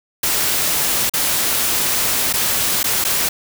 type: noise with dropouts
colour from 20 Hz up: white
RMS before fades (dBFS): -18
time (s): 0.23-3.29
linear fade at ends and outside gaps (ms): 5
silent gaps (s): 1.096-1.136 / 2.328-2.336 / 2.831-2.841 / 3.042-3.048
effects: none